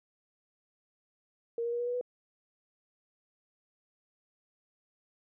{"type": "tone with pitch steps", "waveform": "sine", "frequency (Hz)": [466.2, 471.6, 477.1, 482.6, 488.2, 493.9], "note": ["A#4", "A#4", "A#4", "B4", "B4", "B4"], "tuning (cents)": [0, 20, 40, -40, -20, 0], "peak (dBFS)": -30, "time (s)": [1.58, 2.012], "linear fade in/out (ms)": 2, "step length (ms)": 72, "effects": []}